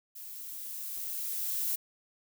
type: noise with level ramp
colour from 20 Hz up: violet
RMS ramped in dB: -45 to -31 dBFS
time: 0.15-1.76 s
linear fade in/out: 10 ms
effects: none